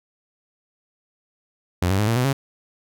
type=tone with pitch steps; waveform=sawtooth; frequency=88.8 / 96.84 / 105.6 / 115.16 / 125.58 / 136.95 Hz; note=F2 / G2 / G#2 / A#2 / B2 / C#3; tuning=+29 / -21 / +29 / -21 / +29 / -21 cents; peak=-14 dBFS; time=1.82-2.33 s; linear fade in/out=5 ms; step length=85 ms; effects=none